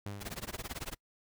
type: tone with exponential decay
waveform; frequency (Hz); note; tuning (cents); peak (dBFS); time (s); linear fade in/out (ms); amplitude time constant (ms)
sawtooth; 101.1; G#2; -46; -33; 0.06-0.8; 0; 160
type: noise with tremolo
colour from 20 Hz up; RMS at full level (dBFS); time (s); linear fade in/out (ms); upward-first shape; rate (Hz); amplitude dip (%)
pink; -38; 0.2-0.95; 20; sine; 18; 100
effects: noise-tail reverb RT60 0.1 s tail -26 dB re dry